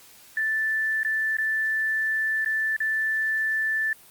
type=tone with dropouts; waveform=sine; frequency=1760 Hz; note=A6; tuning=in tune; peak=-22 dBFS; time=0.37-3.93 s; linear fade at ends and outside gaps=2 ms; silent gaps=1.032-1.048 / 1.369-1.384 / 2.447-2.459 / 2.765-2.803 s; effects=white hiss -51 dBFS RMS until 4.1 s + Opus 48 kbps